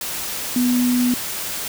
sine tone in noise, 246.9 Hz, B3, in tune, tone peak -15 dBFS, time 0.56-1.14 s, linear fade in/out 2 ms, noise white, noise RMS -27 dBFS, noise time 0.01-1.68 s, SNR +9 dB, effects none

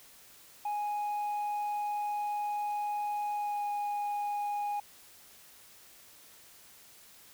sine tone with pitch glide, 830 to 823.8 Hz, G#5 to G#5, -1 to -14 cents, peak -28 dBFS, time 0.65-4.8 s, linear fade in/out 5 ms, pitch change -13 cents, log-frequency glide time 3.32-3.66 s, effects tanh soft clip ceiling -30 dBFS + white hiss -56 dBFS RMS until 7.33 s

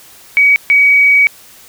sine tone bursts at uneven times, 2264 Hz, C#7, 36 cents sharp, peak -5 dBFS, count 2, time 0.37-0.56 / 0.7-1.27 s, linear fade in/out 0 ms, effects white hiss -40 dBFS RMS until 1.68 s

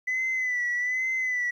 sine tone with vibrato, 2000 Hz, B6, 21 cents sharp, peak -23 dBFS, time 0.07-1.51 s, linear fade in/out 10 ms, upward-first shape sine, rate 1.2 Hz, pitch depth 52 cents each way, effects tanh soft clip ceiling -22 dBFS + 10-bit

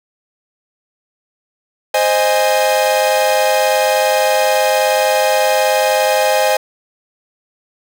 45% pulse chord, Ab major, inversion first, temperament equal with one note detuned, 523.3 / 622.3 / 825.8 Hz, C5 / Eb5 / Ab5, 0 / 0 / -10 cents, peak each -16 dBFS, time 1.94-6.57 s, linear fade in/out 5 ms, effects none

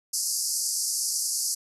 pink band-pass noise, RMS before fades -28 dBFS, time 0.13-1.55 s, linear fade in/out 10 ms, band 4700 to 12000 Hz, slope 96 dB/octave, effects none

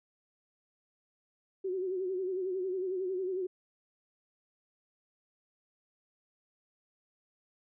sine tone with vibrato, 372.9 Hz, F#4, 14 cents sharp, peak -31 dBFS, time 1.64-3.47 s, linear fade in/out 10 ms, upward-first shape sine, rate 11 Hz, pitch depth 67 cents each way, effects none

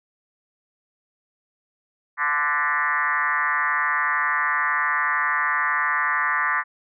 sine tone with frequency modulation, 1480 Hz, F#6, in tune, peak -19 dBFS, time 2.17-6.64 s, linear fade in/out 50 ms, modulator 151 Hz, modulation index 3.3, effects none

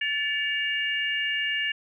sine tone cluster, 1745 / 2269 / 2823 Hz, A6 / C#7 / F7, -15 / +40 / +18 cents, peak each -28 / -32 / -28 dBFS, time 0.01-1.72 s, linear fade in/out 5 ms, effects none

